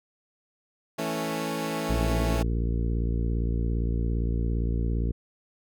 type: chord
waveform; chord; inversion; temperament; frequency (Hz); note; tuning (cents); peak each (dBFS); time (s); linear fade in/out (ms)
15% pulse; A major; second; equal; 164.81 / 220 / 277.2; E3 / A3 / C#4; 0 / 0 / 0; -26; 0.98-2.43; 10
type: harmonic tone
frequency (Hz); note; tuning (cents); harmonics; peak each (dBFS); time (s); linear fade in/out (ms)
57.5; A#1; -23; 1 / 2 / 3 / 4 / 5 / 6 / 7 / 8; -25 / -31 / -35 / -37 / -39 / -41 / -42 / -43; 1.89-5.12; 10
effects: none